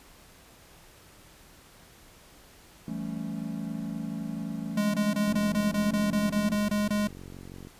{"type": "chord", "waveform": "triangle", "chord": "A dominant seventh", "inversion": "second", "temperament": "equal with one note detuned", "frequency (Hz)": [168.47, 196, 220, 277.2], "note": ["E3", "G3", "A3", "C#4"], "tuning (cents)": [38, 0, 0, 0], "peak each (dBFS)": [-35, -37, -33, -37], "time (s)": [2.88, 6.55], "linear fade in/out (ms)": 2}
{"type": "tone bursts", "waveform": "square", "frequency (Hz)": 207.7, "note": "G#3", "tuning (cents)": 0, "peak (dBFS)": -25, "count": 12, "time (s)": [4.77, 7.074], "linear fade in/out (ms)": 5, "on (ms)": 170, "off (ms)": 24}
{"type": "click train", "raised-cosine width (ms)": 3, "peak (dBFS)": -31, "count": 111, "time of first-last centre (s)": [5.28, 7.671], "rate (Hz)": 46}
{"effects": ["pink hiss -54 dBFS RMS until 7.79 s", "resampled to 32000 Hz"]}